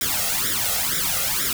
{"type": "noise with flanger", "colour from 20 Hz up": "white", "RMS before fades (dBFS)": -23, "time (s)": [0.01, 1.53], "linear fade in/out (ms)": 2, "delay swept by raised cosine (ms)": [0.55, 1.55], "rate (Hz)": 2.1, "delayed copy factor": 1, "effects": []}